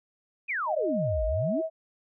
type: exponential two-way sweep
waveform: sine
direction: down then up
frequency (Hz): 2584 to 49.53 to 376.9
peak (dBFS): -27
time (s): 0.48-1.62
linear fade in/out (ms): 20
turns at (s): 1.25
type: tone with pitch glide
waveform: sine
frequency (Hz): 622.3 to 642.8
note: D#5 to E5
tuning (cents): 0 to -44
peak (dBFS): -27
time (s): 0.66-1.7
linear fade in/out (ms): 50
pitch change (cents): +56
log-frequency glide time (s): 1.14-1.56
effects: none

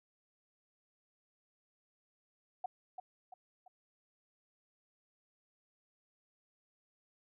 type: tone with echo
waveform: sine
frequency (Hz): 740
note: F#5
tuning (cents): 0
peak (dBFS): -34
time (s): 2.64-2.66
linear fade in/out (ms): 5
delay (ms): 340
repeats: 3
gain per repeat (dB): -7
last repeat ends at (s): 3.68
effects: none

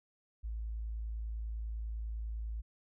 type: tone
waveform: sine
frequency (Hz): 55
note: A1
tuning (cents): 0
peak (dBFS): -36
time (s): 0.43-2.62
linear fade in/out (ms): 20
effects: none

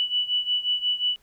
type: beating tone pair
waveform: sine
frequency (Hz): 2960 / 2965.6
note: F#7 / F#7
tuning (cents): 0 / +3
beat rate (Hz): 5.6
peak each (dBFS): -24 / -27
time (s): 0-1.16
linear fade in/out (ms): 0
effects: pink hiss -63 dBFS RMS until 1.22 s

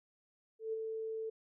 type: tone with ADSR envelope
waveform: sine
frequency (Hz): 443.4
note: A4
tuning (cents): +13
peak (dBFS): -33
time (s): 0.59-1.3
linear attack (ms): 140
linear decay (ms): 21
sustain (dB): -4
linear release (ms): 9
effects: none

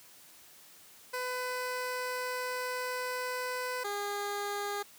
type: tone pair in turn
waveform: 15% pulse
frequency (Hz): 502 / 407.4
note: B4 / G#4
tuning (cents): +28 / -33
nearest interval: major third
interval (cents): 361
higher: first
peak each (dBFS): -27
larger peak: neither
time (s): 1.13-3.84 / 3.84-4.83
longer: first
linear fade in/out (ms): 10
effects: white hiss -56 dBFS RMS until 4.98 s + high-pass 80 Hz 12 dB/octave

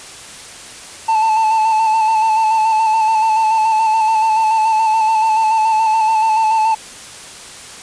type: tone with vibrato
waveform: triangle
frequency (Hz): 880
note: A5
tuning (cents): 0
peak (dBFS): -9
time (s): 1.08-6.75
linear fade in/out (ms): 10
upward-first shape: square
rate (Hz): 7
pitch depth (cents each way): 27
effects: white hiss -34 dBFS RMS until 7.82 s + resampled to 22050 Hz

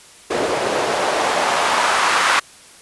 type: noise with band-pass filter sweep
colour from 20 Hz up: white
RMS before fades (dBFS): -18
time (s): 0.3-2.4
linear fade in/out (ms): 10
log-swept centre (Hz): 430 to 1300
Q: 1.5
effects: white hiss -44 dBFS RMS until 2.81 s + resampled to 24000 Hz

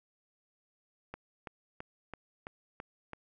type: click train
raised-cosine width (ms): 0.5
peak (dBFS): -26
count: 7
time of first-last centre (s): 1.14-3.133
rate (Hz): 3.01
effects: none

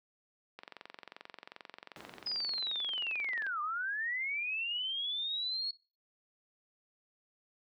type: click train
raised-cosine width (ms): 0.3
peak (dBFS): -29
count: 66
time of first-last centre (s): 0.59-3.466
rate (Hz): 22.6
type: noise with exponential decay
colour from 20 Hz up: brown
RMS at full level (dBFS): -40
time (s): 1.96-3.76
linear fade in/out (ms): 2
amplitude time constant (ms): 390
type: linear two-way sweep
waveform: sine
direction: down then up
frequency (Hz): 5060 to 1175 to 4359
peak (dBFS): -33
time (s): 2.26-5.71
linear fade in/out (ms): 5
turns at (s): 3.61
effects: noise-tail reverb RT60 0.3 s tail -19 dB re dry + high-pass 300 Hz 12 dB/octave

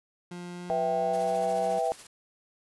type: tone with pitch glide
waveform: 30% pulse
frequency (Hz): 176.3 to 186.78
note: F3 to F#3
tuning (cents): +17 to +17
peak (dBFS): -35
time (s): 0.31-1.79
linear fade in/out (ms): 5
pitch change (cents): +100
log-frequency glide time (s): 0.54-1.58
type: chord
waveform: sine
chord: E minor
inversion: second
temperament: equal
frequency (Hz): 493.9 / 659.3 / 784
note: B4 / E5 / G5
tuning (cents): 0 / 0 / 0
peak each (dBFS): -31 / -28 / -29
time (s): 0.7-1.92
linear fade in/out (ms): 0
type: noise with tremolo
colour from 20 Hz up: white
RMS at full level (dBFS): -45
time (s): 1.13-2.07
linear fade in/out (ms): 5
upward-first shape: sine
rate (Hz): 14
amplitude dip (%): 50
effects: resampled to 24000 Hz

